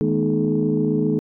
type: tone cluster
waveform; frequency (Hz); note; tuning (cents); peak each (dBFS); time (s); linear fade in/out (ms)
sine; 157.1 / 212 / 239.6 / 307.6 / 426.9; D#3 / G#3 / A#3 / D#4 / G#4; +17 / +36 / +48 / -20 / +48; -23; 0.01-1.19; 0
effects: tanh soft clip ceiling -8 dBFS